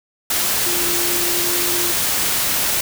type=tone in noise; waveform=sine; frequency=349.2 Hz; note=F4; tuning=in tune; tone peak=-26 dBFS; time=0.66-1.92 s; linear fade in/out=5 ms; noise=white; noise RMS=-19 dBFS; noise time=0.3-2.81 s; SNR=-10 dB; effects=none